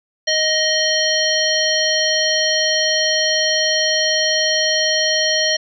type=harmonic tone with a mistuned harmonic; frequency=624 Hz; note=D#5; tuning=5 cents sharp; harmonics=1 / 3 / 5 / 7 / 9; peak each=-21 / -21 / -21 / -21 / -21 dBFS; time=0.27-5.57 s; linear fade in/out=10 ms; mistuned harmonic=7; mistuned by=-39 cents; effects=none